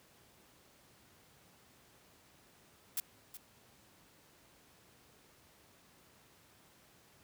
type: noise with echo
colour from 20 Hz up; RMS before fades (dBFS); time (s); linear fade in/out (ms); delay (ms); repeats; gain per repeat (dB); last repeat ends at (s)
blue; -35; 2.97-3; 2; 370; 1; -13; 3.37
effects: pink hiss -64 dBFS RMS until 7.23 s + high-pass 80 Hz 12 dB/octave